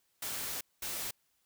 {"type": "noise bursts at uneven times", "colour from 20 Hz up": "white", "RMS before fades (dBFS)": -38, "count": 2, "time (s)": [[0.22, 0.61], [0.82, 1.11]], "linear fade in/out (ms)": 5, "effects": ["white hiss -75 dBFS RMS until 1.45 s"]}